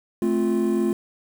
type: chord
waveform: triangle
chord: F major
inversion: first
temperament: just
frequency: 218.3 / 261.9 / 349.2 Hz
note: A3 / C4 / F4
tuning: -13 / +2 / 0 cents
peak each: -21 / -25 / -20 dBFS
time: 0.22-0.93 s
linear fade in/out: 2 ms
effects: 7-bit